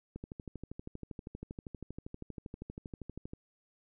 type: click train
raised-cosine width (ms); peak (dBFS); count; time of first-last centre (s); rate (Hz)
3; -29; 41; 0.16-3.335; 12.6
effects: none